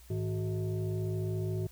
sine tone with frequency modulation, 105.3 Hz, G#2, 24 cents sharp, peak -30 dBFS, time 0.1-1.67 s, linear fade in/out 5 ms, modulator 265 Hz, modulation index 1, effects added 60 Hz sine -53 dBFS peak until 1.71 s + white hiss -59 dBFS RMS until 1.71 s

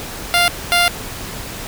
10% pulse tone bursts at uneven times, 698.5 Hz, F5, in tune, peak -3 dBFS, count 2, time 0.34-0.48 / 0.72-0.88 s, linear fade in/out 0 ms, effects pink hiss -29 dBFS RMS until 1.67 s

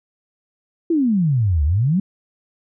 sine exponential two-way sweep, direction down then up, 349.2 to 69.6 to 203.5 Hz, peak -14 dBFS, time 0.9-2 s, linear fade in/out 5 ms, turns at 1.64 s, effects none

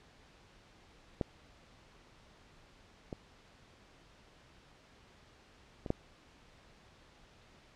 clicks, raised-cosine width 2 ms, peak -18 / -26 / -26 / -16 dBFS, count 4, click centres 1.212 / 3.128 / 5.862 / 5.904 s, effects pink hiss -61 dBFS RMS until 7.75 s + low-pass 5000 Hz 12 dB/octave

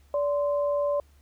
sine tone pair together, 577.8 / 1039 Hz, D5 / C6, -28 / -12 cents, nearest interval minor seventh, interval 1016 cents, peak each -23 / -34 dBFS, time 0.14-1 s, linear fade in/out 2 ms, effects added 71 Hz sine -55 dBFS peak until 1.21 s + pink hiss -65 dBFS RMS until 1.21 s

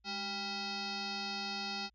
sine tone with frequency modulation, 2570 Hz, E7, 45 cents flat, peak -36 dBFS, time 0.04-1.9 s, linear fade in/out 50 ms, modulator 591 Hz, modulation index 4.3, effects added 56 Hz sine -70 dBFS peak until 1.94 s

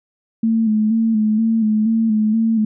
sine tone with vibrato, 220 Hz, A3, in tune, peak -13 dBFS, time 0.43-2.65 s, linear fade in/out 5 ms, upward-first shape square, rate 2.1 Hz, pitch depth 41 cents each way, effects none

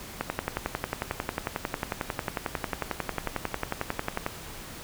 click train, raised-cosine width 0.5 ms, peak -12 dBFS, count 46, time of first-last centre 0.21-4.264 s, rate 11.1 Hz, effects pink hiss -42 dBFS RMS until 4.83 s

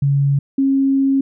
sine tone pair in turn, 140.2 / 271.5 Hz, C#3 / C#4, +20 / -36 cents, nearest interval major seventh, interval 1144 cents, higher second, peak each -12 dBFS, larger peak neither, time 0.02-0.39 / 0.58-1.21 s, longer second, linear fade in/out 5 ms, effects none

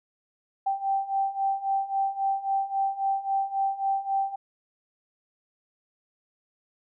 sine beating tone pair, 780 / 783.7 Hz, G5 / G5, -9 / -1 cents, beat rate 3.7 Hz, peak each -29 / -26 dBFS, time 0.66-4.36 s, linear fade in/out 10 ms, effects none

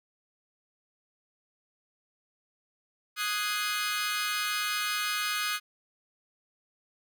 20% pulse chord, Ab dominant seventh, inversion second, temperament equal, 1244.5 / 1480 / 1661.2 / 2093 Hz, Eb6 / Gb6 / Ab6 / C7, 0 / 0 / 0 / 0 cents, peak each -27 / -30 / -31 / -31 dBFS, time 3.16-5.6 s, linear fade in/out 50 ms, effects none

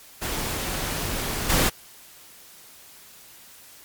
pink noise with level steps, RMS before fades -28 / -20 dBFS, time 0.21-1.7 s, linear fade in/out 20 ms, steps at 1.49 s, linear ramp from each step 10 ms, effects white hiss -48 dBFS RMS until 3.84 s + MP3 96 kbps

